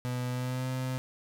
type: tone with pitch glide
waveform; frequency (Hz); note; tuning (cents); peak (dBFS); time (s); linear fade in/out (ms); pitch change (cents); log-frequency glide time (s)
35% pulse; 124.5 to 129.04; B2 to C3; +14 to -24; -29; 0.05-0.98; 0; +62; 0.29-0.68
effects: none